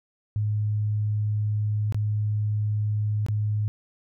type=tone with dropouts; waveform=sine; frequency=105.6 Hz; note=G#2; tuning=29 cents sharp; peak=-22 dBFS; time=0.36-3.68 s; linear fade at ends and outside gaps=0 ms; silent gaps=1.924-1.945 / 3.264-3.285 s; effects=none